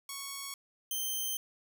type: tone pair in turn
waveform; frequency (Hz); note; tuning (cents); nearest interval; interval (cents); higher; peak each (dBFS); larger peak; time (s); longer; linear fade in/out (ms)
5% pulse; 1108.7 / 3121; C#6 / G7; 0 / -8; octave + tritone; 1792; second; -27 / -24; second; 0.09-0.54 / 0.91-1.37; second; 2
effects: none